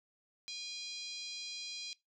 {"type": "harmonic tone", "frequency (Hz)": 814, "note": "G#5", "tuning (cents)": -35, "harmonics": [3, 4, 5, 6, 7, 8, 9, 10], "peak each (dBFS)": [-48, -50, -45, -48, -52, -57, -59, -62], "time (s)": [0.48, 1.93], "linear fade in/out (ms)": 0, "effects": ["noise-tail reverb RT60 0.2 s tail -20 dB re dry"]}